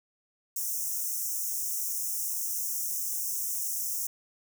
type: high-pass noise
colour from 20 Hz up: white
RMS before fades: -32 dBFS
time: 0.56-4.07 s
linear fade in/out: 5 ms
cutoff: 5500 Hz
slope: 96 dB/octave
effects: none